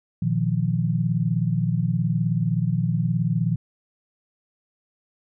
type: chord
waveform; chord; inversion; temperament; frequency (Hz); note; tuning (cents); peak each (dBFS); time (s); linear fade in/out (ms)
sine; Bb suspended fourth; none; equal with one note detuned; 118.92 / 155.56 / 174.61; Bb2 / Eb3 / F3; +35 / 0 / 0; -24; 0.22-3.56; 5
effects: none